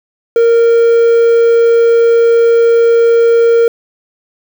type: tone with quantisation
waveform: triangle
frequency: 464.6 Hz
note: A#4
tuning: 6 cents flat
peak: -3 dBFS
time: 0.36-3.68 s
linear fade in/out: 2 ms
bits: 5
effects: none